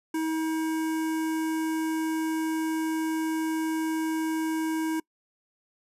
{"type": "tone with notch filter", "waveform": "square", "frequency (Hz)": 319.1, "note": "D#4", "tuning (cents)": 44, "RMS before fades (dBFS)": -28, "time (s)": [0.14, 5], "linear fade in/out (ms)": 5, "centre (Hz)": 3900, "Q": 1.1, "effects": ["noise-tail reverb RT60 0.1 s tail -25 dB re dry", "resampled to 32000 Hz"]}